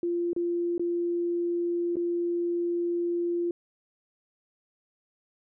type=tone with dropouts; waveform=sine; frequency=345.7 Hz; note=F4; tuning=18 cents flat; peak=-25 dBFS; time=0.03-3.51 s; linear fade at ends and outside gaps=2 ms; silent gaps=0.332-0.363 / 0.78-0.795 / 1.957-1.967 s; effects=none